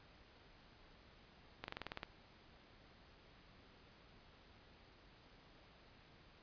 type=slowing click train; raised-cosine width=0.3 ms; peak=-27 dBFS; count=9; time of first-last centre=1.64-2.032 s; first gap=41 ms; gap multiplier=1.05; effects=pink hiss -64 dBFS RMS until 6.42 s + resampled to 11025 Hz